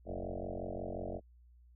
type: tone with frequency modulation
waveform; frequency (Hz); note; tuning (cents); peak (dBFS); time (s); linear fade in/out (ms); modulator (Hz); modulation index
sine; 334.3; E4; +24; -37; 0.05-1.21; 50; 45.6; 7.6
effects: added 60 Hz sine -58 dBFS peak until 1.75 s